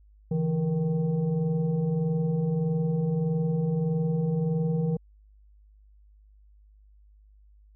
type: tone with frequency modulation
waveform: sine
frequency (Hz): 164.81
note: E3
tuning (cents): 0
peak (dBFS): -23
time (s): 0.31-4.97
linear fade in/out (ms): 5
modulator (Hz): 308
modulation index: 0.73
effects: added 51 Hz sine -53 dBFS peak until 7.75 s